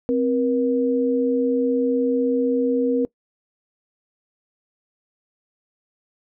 sine tone pair together, 261.6 / 477.6 Hz, C4 / A#4, 0 / +42 cents, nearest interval minor seventh, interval 1042 cents, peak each -20 dBFS, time 0.09-3.05 s, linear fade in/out 0 ms, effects noise-tail reverb RT60 0.1 s tail -22 dB re dry

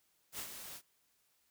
white noise with ADSR envelope, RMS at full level -41 dBFS, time 0.32-0.82 s, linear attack 70 ms, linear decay 74 ms, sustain -7 dB, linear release 65 ms, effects white hiss -75 dBFS RMS until 1.5 s

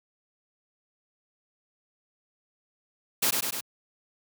white noise with echo, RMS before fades -24 dBFS, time 3.22-3.31 s, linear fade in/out 10 ms, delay 100 ms, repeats 3, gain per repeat -3 dB, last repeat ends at 3.61 s, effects high-pass 100 Hz 12 dB/octave

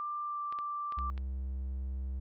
sine tone with pitch glide, 1185 to 1175.5 Hz, D6 to D6, +15 to +1 cents, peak -34 dBFS, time 0-1.1 s, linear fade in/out 0 ms, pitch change -14 cents, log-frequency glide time 0.24-0.4 s
clicks, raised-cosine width 0.3 ms, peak -32 dBFS, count 5, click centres 0.525 / 0.588 / 0.923 / 0.988 / 1.178 s
triangle tone, 65.6 Hz, C2, 5 cents sharp, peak -32 dBFS, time 0.97-2.2 s, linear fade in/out 10 ms
effects none

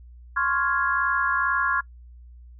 sine chord, Db major seventh, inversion third, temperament equal, 1046.5 / 1108.7 / 1396.9 / 1661.2 Hz, C6 / Db6 / F6 / Ab6, 0 / 0 / 0 / 0 cents, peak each -28 / -27 / -25 / -25 dBFS, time 0.36-1.81 s, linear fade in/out 10 ms, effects noise-tail reverb RT60 0.1 s tail -22 dB re dry + added 60 Hz sine -43 dBFS peak until 2.59 s

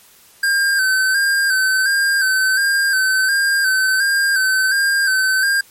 square tone with vibrato, 1568 Hz, G6, in tune, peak -14 dBFS, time 0.43-5.61 s, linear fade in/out 5 ms, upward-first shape square, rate 1.4 Hz, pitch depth 40 cents each way, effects white hiss -48 dBFS RMS until 5.7 s + MP3 64 kbps

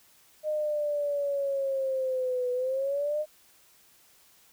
sine linear two-way sweep, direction down then up, 615 to 493.9 to 615 Hz, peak -26 dBFS, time 0.43-3.26 s, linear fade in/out 50 ms, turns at 2.52 s, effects white hiss -60 dBFS RMS until 4.52 s

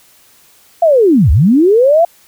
sine linear two-way sweep, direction down then up, 700 to 61 to 700 Hz, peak -5 dBFS, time 0.82-2.05 s, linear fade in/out 5 ms, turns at 1.31 s, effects white hiss -47 dBFS RMS until 2.27 s

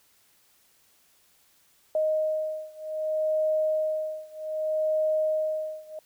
sine beating tone pair, 622.3 / 622.94 Hz, D#5 / D#5, 0 / +2 cents, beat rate 0.64 Hz, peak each -27 / -28 dBFS, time 1.95-5.99 s, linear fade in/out 2 ms, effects white hiss -63 dBFS RMS until 6.05 s

